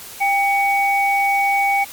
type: tone pair together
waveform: sine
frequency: 796 / 2250 Hz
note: G5 / C#7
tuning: +26 / +25 cents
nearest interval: octave + tritone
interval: 1799 cents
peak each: -16 / -18 dBFS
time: 0.2-1.85 s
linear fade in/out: 20 ms
effects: white hiss -36 dBFS RMS until 1.92 s + MP3 96 kbps